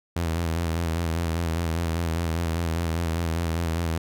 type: tone with vibrato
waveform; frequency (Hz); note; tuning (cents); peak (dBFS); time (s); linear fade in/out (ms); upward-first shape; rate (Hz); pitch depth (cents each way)
sawtooth; 83.2; E2; +17; -20; 0.16-3.98; 5; square; 5; 42
effects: none